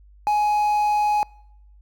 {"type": "tone with quantisation", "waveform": "triangle", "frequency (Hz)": 837, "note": "G#5", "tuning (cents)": 13, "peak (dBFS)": -15, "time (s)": [0.27, 1.23], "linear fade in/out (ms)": 0, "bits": 7, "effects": ["noise-tail reverb RT60 0.8 s tail -26 dB re dry", "added 50 Hz sine -47 dBFS peak until 1.81 s"]}